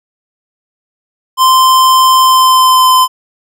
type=tone with pitch glide; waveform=square; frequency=1039 to 1026.5 Hz; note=C6 to C6; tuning=-12 to -33 cents; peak=-5 dBFS; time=1.37-3.08 s; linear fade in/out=50 ms; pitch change=-21 cents; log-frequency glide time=2.19-2.95 s; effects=none